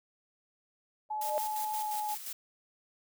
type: tone with exponential growth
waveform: sine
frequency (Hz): 606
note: D#5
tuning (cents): -46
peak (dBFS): -26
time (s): 1.09-1.38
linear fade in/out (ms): 0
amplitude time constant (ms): 61
type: tone with pitch glide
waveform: sine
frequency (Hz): 855 to 844.7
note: A5 to G#5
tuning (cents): -50 to +29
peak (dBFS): -32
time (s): 1.1-2.15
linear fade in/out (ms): 10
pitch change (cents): -21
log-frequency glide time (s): 1.78-1.91
type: noise with tremolo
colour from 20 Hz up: blue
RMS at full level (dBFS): -39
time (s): 1.21-2.33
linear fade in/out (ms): 5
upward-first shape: square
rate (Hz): 5.7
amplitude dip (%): 50
effects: none